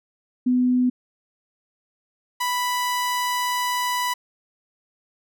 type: tone pair in turn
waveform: sine / sawtooth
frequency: 250.2 / 988.4 Hz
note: B3 / B5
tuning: +23 / +1 cents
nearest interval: 2 octaves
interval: 2378 cents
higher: second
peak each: -16 / -18 dBFS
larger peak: first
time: 0.46-0.9 / 2.4-4.14 s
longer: second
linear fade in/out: 10 ms
effects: none